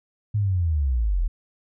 sine linear sweep, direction down, 107.8 to 36.71 Hz, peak -19 dBFS, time 0.34-1.28 s, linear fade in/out 10 ms, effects none

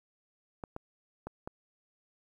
clicks, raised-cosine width 1 ms, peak -25 dBFS, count 4, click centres 0.638 / 0.764 / 1.27 / 1.475 s, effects 10-bit

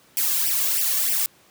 blue noise with flanger, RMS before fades -22 dBFS, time 0.17-1.26 s, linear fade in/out 0 ms, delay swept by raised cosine 0.37 to 1.87 ms, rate 3.2 Hz, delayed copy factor +0.95, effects pink hiss -55 dBFS RMS until 1.5 s + high-pass 150 Hz 12 dB/octave

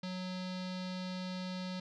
square tone with low-pass filter, 184 Hz, F#3, 9 cents flat, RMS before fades -40 dBFS, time 0.03-1.8 s, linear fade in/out 5 ms, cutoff 4400 Hz, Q 3.7, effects none

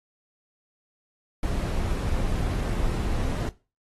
brown noise, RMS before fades -26 dBFS, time 1.43-3.49 s, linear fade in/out 2 ms, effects noise-tail reverb RT60 0.3 s tail -18 dB re dry + AAC 32 kbps

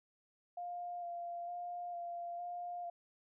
sine tone with vibrato, 698.5 Hz, F5, in tune, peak -40 dBFS, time 0.57-2.9 s, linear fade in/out 5 ms, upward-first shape square, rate 1.1 Hz, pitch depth 15 cents each way, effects none

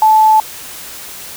sine tone, 870 Hz, A5, 20 cents flat, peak -5 dBFS, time 0.02-0.4 s, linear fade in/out 2 ms, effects white hiss -30 dBFS RMS until 1.36 s

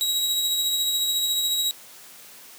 sawtooth tone with tremolo, 3843 Hz, B7, 48 cents flat, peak -17 dBFS, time 0.01-1.71 s, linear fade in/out 0 ms, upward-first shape triangle, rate 14 Hz, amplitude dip 35%, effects white hiss -46 dBFS RMS until 2.58 s + high-pass 150 Hz 12 dB/octave

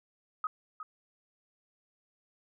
sine tone with echo, 1262 Hz, D#6, 24 cents sharp, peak -29 dBFS, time 0.44-0.47 s, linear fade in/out 2 ms, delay 360 ms, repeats 1, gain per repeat -10 dB, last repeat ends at 0.83 s, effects none

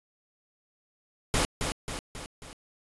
pink noise with echo, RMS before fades -25 dBFS, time 1.34-1.45 s, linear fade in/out 0 ms, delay 270 ms, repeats 4, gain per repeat -5 dB, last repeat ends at 2.53 s, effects resampled to 24000 Hz

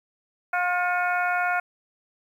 harmonic tone with a mistuned harmonic, 356.7 Hz, F4, 37 cents sharp, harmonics 2 / 3 / 4 / 5 / 6 / 7, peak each -25 / -34 / -25 / -36 / -33 / -37 dBFS, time 0.53-1.6 s, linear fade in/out 5 ms, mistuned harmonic 6, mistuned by +52 cents, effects 9-bit

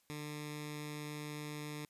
10% pulse tone with notch filter, 149.4 Hz, D3, 30 cents sharp, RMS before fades -44 dBFS, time 0.1-1.85 s, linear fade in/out 0 ms, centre 670 Hz, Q 0.88, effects white hiss -74 dBFS RMS until 1.89 s + resampled to 32000 Hz

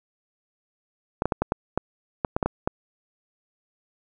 clicks, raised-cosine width 1 ms, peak -8 dBFS, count 11, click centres 1.221 / 1.256 / 1.322 / 1.42 / 1.521 / 1.776 / 2.248 / 2.365 / 2.428 / 2.46 / 2.675 s, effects none

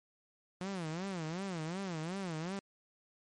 sawtooth tone with vibrato, 175.5 Hz, F3, 9 cents sharp, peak -33 dBFS, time 0.61-2.59 s, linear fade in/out 0 ms, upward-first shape sine, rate 2.7 Hz, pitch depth 210 cents each way, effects low-pass 9000 Hz 12 dB/octave + MP3 48 kbps

